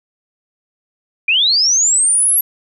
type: linear sweep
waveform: sine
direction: up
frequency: 2349 to 11560 Hz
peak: -10 dBFS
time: 1.28-2.41 s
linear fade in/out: 5 ms
effects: none